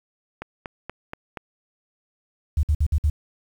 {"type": "click train", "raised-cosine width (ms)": 0.5, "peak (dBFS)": -17, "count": 5, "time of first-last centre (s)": [0.42, 1.372], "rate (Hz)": 4.2}
{"type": "tone bursts", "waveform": "sine", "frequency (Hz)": 75.1, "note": "D2", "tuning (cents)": 39, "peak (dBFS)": -16, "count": 5, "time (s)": [2.57, 3.1], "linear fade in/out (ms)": 5, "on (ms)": 62, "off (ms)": 55}
{"effects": ["8-bit"]}